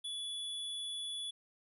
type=tone; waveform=square; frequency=3423 Hz; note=A7; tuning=48 cents flat; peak=-39 dBFS; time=0.04-1.31 s; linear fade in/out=10 ms; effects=resampled to 32000 Hz